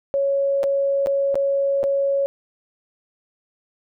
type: tone with dropouts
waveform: sine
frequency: 554.4 Hz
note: C#5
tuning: in tune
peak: -17 dBFS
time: 0.14-2.26 s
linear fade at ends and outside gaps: 0 ms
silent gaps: 0.632-0.639 / 1.061-1.07 / 1.344-1.355 / 1.831-1.839 s
effects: none